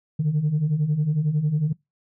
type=beating tone pair; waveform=sine; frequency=143.7 / 154.7 Hz; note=D3 / D#3; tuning=-37 / -10 cents; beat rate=11 Hz; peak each=-24 / -19 dBFS; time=0.19-1.73 s; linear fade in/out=10 ms; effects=noise-tail reverb RT60 0.2 s tail -24 dB re dry + tanh soft clip ceiling -15 dBFS